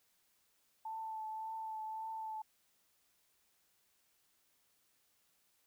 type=tone with vibrato; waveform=sine; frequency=880 Hz; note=A5; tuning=in tune; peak=-40 dBFS; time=0.85-2.42 s; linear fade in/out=5 ms; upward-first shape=triangle; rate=1.8 Hz; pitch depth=21 cents each way; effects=white hiss -75 dBFS RMS until 5.66 s